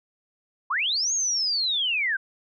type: linear two-way sweep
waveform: sine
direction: up then down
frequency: 932.3 to 6660 to 1499 Hz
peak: -22 dBFS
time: 0.7-2.17 s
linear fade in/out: 10 ms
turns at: 1.13 s
effects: none